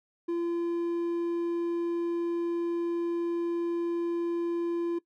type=tone; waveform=triangle; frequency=341.5 Hz; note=F4; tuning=39 cents flat; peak=-25 dBFS; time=0.28-4.99 s; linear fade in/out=10 ms; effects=noise-tail reverb RT60 0.1 s tail -19 dB re dry